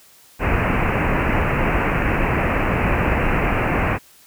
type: low-pass noise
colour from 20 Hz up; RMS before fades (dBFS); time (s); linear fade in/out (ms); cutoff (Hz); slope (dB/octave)
pink; -19; 0.39-3.99; 50; 2700; 96
effects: white hiss -50 dBFS RMS until 4.26 s